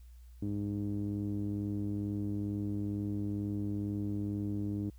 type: tone with low-pass filter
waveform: sawtooth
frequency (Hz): 102.2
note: G#2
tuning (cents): -27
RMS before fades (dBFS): -35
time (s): 0.42-4.9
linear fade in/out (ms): 5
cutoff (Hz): 290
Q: 3.7
effects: added 60 Hz sine -50 dBFS peak until 4.98 s + white hiss -71 dBFS RMS until 4.98 s